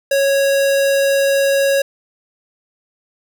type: tone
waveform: square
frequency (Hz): 552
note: C#5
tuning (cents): -7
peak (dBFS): -13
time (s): 0.11-1.82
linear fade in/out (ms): 5
effects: none